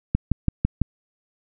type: click train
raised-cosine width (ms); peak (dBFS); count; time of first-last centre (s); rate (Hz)
5; -6; 5; 0.15-0.817; 6
effects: none